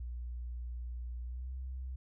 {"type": "tone with pitch glide", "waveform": "sine", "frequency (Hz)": [60.1, 64.41], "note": ["B1", "C2"], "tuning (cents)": [-46, -27], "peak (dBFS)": -38, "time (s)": [0, 1.96], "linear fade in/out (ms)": 5, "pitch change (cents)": 119, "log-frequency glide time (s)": [1.23, 1.52], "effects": []}